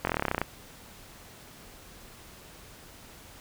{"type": "slowing click train", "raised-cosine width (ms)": 0.5, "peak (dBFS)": -11, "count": 14, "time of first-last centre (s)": [0.05, 0.416], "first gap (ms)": 22, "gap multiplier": 1.04, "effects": ["pink hiss -50 dBFS RMS until 3.4 s"]}